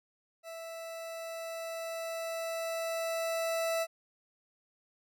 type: tone with level ramp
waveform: 40% pulse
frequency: 659.3 Hz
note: E5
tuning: in tune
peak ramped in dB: -41 to -28 dBFS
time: 0.43-3.87 s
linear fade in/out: 50 ms
effects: none